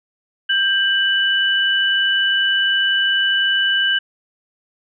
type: tone pair together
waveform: sine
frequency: 1580.7 / 2972 Hz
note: G6 / F#7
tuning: +14 / +7 cents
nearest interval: major seventh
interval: 1093 cents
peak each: -17 dBFS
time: 0.49-3.99 s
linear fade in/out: 10 ms
effects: none